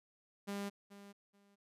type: tone with echo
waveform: sawtooth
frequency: 200.8 Hz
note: G3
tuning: 42 cents sharp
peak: -35 dBFS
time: 0.47-0.7 s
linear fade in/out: 20 ms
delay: 430 ms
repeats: 2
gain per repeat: -14 dB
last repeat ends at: 1.56 s
effects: resampled to 32000 Hz